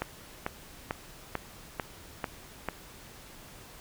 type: click train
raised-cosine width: 0.5 ms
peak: -15 dBFS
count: 7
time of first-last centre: 0.02-2.687 s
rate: 2.25 Hz
effects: pink hiss -50 dBFS RMS until 3.8 s